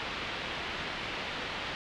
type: low-pass noise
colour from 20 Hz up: white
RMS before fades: -37 dBFS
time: 0-1.75 s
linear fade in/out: 0 ms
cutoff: 3400 Hz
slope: 24 dB/octave
effects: none